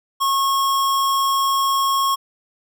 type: tone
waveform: square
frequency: 1091 Hz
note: C#6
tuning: 28 cents flat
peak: -17 dBFS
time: 0.2-2.16 s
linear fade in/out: 20 ms
effects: none